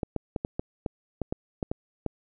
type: clicks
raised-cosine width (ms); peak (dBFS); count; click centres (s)
2; -15; 11; 0.032 / 0.163 / 0.362 / 0.449 / 0.595 / 0.862 / 1.217 / 1.325 / 1.628 / 1.715 / 2.063
effects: none